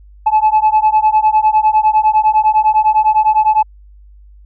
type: beating tone pair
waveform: sine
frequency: 857 / 866.9 Hz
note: A5 / A5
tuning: -46 / -26 cents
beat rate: 9.9 Hz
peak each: -10 dBFS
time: 0.26-3.63 s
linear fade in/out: 10 ms
effects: tanh soft clip ceiling -4 dBFS + added 50 Hz sine -38 dBFS peak until 4.45 s